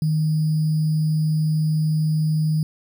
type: tone with sample-and-hold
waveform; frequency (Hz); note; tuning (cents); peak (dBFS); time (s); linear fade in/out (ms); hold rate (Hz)
sine; 155.56; D#3; 0; -17; 0.02-2.63; 2; 4900
effects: none